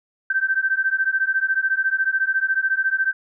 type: beating tone pair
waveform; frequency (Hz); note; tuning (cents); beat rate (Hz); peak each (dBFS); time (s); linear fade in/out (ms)
sine; 1548 / 1562; G6 / G6; -22 / -7; 14; -21; 0.3-3.13; 5
effects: none